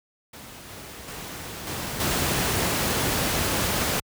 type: noise with level steps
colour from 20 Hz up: pink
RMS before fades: -42 / -40 / -36 / -31 / -24 dBFS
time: 0.33-4 s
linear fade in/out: 5 ms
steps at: 0.69 / 1.08 / 1.67 / 2 s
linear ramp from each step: 2 ms
effects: high-pass 60 Hz 12 dB/octave